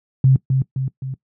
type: tone with echo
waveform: sine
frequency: 132.4 Hz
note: C3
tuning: 21 cents sharp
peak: -8 dBFS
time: 0.24-0.36 s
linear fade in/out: 2 ms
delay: 260 ms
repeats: 3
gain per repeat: -5 dB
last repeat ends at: 1.14 s
effects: noise-tail reverb RT60 0.1 s tail -20 dB re dry + high-pass 80 Hz 12 dB/octave